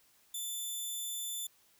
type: tone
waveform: 10% pulse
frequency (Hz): 3520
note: A7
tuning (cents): 0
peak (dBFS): -29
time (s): 0.34-1.47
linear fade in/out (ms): 5
effects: white hiss -67 dBFS RMS until 1.79 s

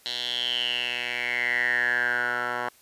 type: tone with band-pass filter sweep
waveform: 10% pulse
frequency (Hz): 122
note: B2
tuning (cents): -21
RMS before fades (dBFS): -27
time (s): 0.06-2.69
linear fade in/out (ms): 0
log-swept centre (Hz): 3800 to 1200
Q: 9
effects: white hiss -57 dBFS RMS until 2.81 s + resampled to 32000 Hz

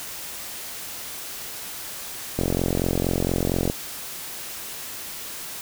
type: click train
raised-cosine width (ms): 2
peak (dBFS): -9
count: 59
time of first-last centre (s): 2.39-3.699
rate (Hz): 44.3
effects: white hiss -35 dBFS RMS until 5.61 s

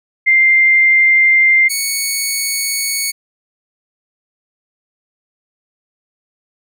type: tone pair in turn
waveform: sine / 10% pulse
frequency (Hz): 2096 / 2222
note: C7 / C#7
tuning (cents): +2 / +4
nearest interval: minor second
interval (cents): 102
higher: second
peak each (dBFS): -7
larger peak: neither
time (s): 0.26-1.69 / 1.69-3.12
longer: neither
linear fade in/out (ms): 20
effects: none

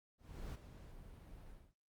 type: noise with ADSR envelope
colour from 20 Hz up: brown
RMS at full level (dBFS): -44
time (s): 0.18-1.74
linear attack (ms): 360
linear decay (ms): 22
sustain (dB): -11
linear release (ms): 240
effects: Opus 48 kbps

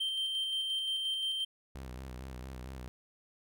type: tone with tremolo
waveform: triangle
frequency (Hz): 3136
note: G7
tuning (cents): 0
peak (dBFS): -29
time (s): 0-1.45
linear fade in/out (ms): 10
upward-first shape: square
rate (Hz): 5.7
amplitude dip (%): 25
type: tone with vibrato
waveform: sawtooth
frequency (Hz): 64.3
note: C2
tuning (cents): -30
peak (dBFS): -38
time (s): 1.75-2.88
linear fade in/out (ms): 0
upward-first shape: square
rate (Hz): 4.4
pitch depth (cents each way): 58
effects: none

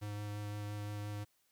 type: tone with vibrato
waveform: square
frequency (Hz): 103.83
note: G#2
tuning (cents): 0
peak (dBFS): -40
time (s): 0.01-1.25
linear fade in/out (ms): 20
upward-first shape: sine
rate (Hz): 5.8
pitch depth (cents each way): 10
effects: white hiss -75 dBFS RMS until 1.51 s

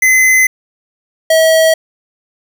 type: tone pair in turn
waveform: square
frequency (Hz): 2042 / 643.2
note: C7 / E5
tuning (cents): -43 / -43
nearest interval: octave + minor sixth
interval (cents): 2000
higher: first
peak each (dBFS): -7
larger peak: neither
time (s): 0.02-0.47 / 1.3-1.74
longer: first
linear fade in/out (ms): 5
effects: none

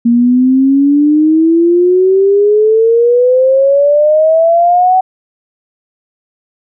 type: exponential sweep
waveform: sine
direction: up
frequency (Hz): 233.1 to 756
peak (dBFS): -5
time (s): 0.05-5.01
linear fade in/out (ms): 10
effects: none

